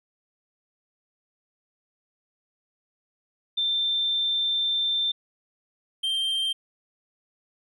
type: tone pair in turn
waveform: sine / triangle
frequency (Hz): 3570 / 3157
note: A7 / G7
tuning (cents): +24 / +12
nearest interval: major second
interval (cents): 212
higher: first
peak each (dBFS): -22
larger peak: neither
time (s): 3.57-5.12 / 6.03-6.53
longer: first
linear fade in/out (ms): 10
effects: none